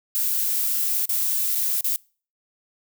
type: noise with dropouts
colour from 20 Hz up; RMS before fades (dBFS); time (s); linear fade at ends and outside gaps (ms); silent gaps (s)
violet; -23; 0.15-1.96; 0; 1.055-1.092 / 1.55-1.555 / 1.808-1.844
effects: noise-tail reverb RT60 0.4 s tail -25 dB re dry